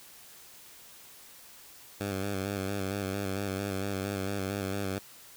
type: tone with vibrato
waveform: 10% pulse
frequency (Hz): 98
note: G2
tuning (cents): 0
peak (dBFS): -23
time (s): 2-4.99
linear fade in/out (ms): 10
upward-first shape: square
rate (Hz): 4.4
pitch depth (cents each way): 43
effects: white hiss -52 dBFS RMS until 5.36 s